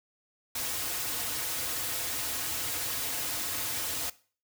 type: noise with comb filter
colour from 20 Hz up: white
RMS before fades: -33 dBFS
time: 0.55-4.1 s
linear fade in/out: 5 ms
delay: 5.1 ms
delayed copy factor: -0.95
effects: noise-tail reverb RT60 0.4 s tail -19 dB re dry